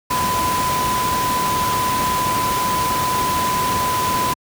sine tone in noise, 1003 Hz, B5, 26 cents sharp, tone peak -18 dBFS, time 0.1-4.34 s, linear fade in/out 10 ms, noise pink, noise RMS -23 dBFS, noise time 0.1-4.34 s, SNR +2 dB, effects high-pass 80 Hz 12 dB/octave

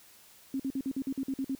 sine tone bursts, 268.5 Hz, C4, 45 cents sharp, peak -29 dBFS, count 10, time 0.54-1.551 s, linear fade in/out 2 ms, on 57 ms, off 49 ms, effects white hiss -57 dBFS RMS until 1.59 s

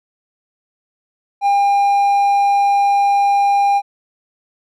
triangle tone, 803 Hz, G5, 41 cents sharp, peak -9 dBFS, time 1.41-3.82 s, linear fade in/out 50 ms, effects none

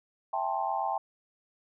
sine chord, A minor seventh, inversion second, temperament just, 660 / 792 / 880 / 1056 Hz, E5 / G5 / A5 / C6, +2 / +18 / 0 / +16 cents, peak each -36 / -31 / -33 / -36 dBFS, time 0.33-0.98 s, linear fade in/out 5 ms, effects none

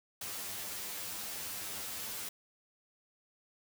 white noise with comb filter, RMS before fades -41 dBFS, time 0.21-2.29 s, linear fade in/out 5 ms, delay 10 ms, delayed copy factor +0.75, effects none

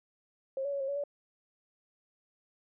sine tone with pitch steps, 536 / 566 / 559 / 539 / 564 / 574 Hz, C5 / C#5 / C#5 / C#5 / C#5 / D5, +42 / +36 / +14 / -49 / +30 / -40 cents, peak -31 dBFS, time 0.57-1.038 s, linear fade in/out 2 ms, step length 78 ms, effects none

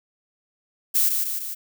violet noise with echo, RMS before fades -19 dBFS, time 0.94-1.1 s, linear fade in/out 20 ms, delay 150 ms, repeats 3, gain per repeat -4 dB, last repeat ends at 1.55 s, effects none

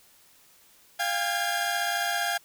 sawtooth tone cluster, 698 / 801 / 1617 / 1675 Hz, F5 / G5 / G#6 / G#6, -1 / +37 / -47 / +14 cents, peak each -26 / -28 / -27 / -32 dBFS, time 0.99-2.38 s, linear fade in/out 10 ms, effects white hiss -58 dBFS RMS until 2.44 s

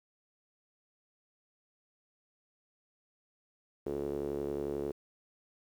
sawtooth tone with band-pass filter, 71.2 Hz, C#2, 47 cents sharp, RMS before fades -36 dBFS, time 3.86-4.92 s, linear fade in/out 5 ms, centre 400 Hz, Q 5.2, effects 10-bit

